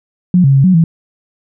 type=tone with pitch steps; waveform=sine; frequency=180.1 / 137 / 136 / 185.5 / 164.3 Hz; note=F#3 / C#3 / C#3 / F#3 / E3; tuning=-46 / -20 / -33 / +5 / -5 cents; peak=-5 dBFS; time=0.34-0.84 s; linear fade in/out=2 ms; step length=100 ms; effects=none